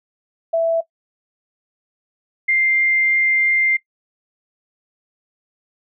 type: tone pair in turn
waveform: sine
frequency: 661 / 2099 Hz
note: E5 / C7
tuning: +5 / +5 cents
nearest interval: octave + minor sixth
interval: 2000 cents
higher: second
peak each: -14 / -14 dBFS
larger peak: neither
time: 0.53-0.81 / 2.48-3.77 s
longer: second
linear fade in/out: 10 ms
effects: noise-tail reverb RT60 0.1 s tail -19 dB re dry